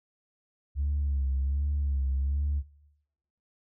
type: tone with vibrato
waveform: sine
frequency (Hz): 69.6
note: C#2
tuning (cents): +8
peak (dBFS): -24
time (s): 0.75-2.63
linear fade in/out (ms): 50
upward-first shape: sine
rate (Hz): 1.3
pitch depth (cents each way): 70
effects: noise-tail reverb RT60 0.9 s tail -20 dB re dry + tanh soft clip ceiling -22 dBFS